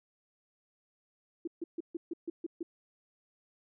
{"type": "tone bursts", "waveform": "sine", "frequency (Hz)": 335.6, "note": "E4", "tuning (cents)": 31, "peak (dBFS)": -33, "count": 8, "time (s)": [1.45, 2.63], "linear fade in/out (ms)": 5, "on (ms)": 25, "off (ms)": 140, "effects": []}